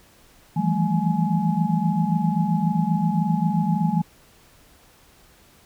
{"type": "tone cluster", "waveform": "sine", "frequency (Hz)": [162.6, 170.2, 195.7, 219.4, 843], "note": ["E3", "F3", "G3", "A3", "G#5"], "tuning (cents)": [-23, -44, -3, -5, 26], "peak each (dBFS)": [-25, -23, -25, -26, -28], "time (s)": [0.56, 4.02], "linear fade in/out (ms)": 10, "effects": ["pink hiss -54 dBFS RMS until 5.65 s"]}